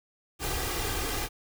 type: noise with comb filter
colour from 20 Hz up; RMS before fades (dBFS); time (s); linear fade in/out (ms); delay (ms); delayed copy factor
pink; -31; 0.39-1.29; 50; 2.5; +0.65
effects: none